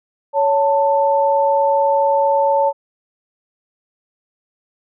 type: tone pair together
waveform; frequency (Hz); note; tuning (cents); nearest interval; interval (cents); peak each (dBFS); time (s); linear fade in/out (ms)
sine; 559 / 887.9; C#5 / A5; +14 / +15; minor sixth; 801; -15; 0.33-2.73; 50
effects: none